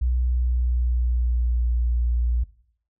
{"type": "tone with pitch glide", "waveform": "sine", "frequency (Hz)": [61.74, 59.5], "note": ["B1", "A#1"], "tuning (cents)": [0, 36], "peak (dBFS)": -19, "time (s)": [0.01, 2.44], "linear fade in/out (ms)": 10, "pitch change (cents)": -64, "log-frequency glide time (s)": [0.22, 1.68], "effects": ["noise-tail reverb RT60 0.6 s tail -18 dB re dry"]}